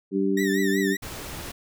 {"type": "harmonic tone", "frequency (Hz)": 97.3, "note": "G2", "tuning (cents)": -12, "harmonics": [2, 3, 4], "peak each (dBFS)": [-25, -25, -25], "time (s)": [0.11, 0.97], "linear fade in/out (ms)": 50}
{"type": "tone with vibrato", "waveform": "40% pulse", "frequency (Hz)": 1864.7, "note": "A#6", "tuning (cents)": 0, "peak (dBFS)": -27, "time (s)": [0.37, 0.97], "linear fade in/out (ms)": 5, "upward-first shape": "triangle", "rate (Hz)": 5.3, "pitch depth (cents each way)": 120}
{"type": "noise", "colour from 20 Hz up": "pink", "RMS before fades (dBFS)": -36, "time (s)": [1.02, 1.52], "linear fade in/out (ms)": 10}
{"effects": []}